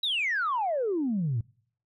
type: exponential sweep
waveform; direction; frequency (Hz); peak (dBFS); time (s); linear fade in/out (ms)
sine; down; 3958 to 105.4; -24; 0.03-1.41; 5
effects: noise-tail reverb RT60 0.6 s tail -26 dB re dry + tanh soft clip ceiling -21 dBFS